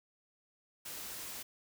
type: noise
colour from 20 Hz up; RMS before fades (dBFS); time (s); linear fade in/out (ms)
white; -44; 0.85-1.43; 10
effects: none